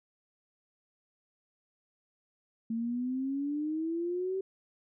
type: exponential sweep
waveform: sine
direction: up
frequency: 224.2 to 387.2 Hz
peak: -30 dBFS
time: 2.7-4.41 s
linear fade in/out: 5 ms
effects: none